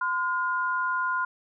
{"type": "tone pair together", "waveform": "sine", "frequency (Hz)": [1025, 1423.9], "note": ["C6", "F6"], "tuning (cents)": [-36, 33], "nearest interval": "tritone", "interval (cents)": 569, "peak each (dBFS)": -27, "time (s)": [0.01, 1.25], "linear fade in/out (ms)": 5, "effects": []}